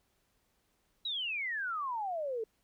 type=exponential sweep; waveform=sine; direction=down; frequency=3951 to 428.7 Hz; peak=-33 dBFS; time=1.05-2.44 s; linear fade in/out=5 ms; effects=pink hiss -75 dBFS RMS until 2.63 s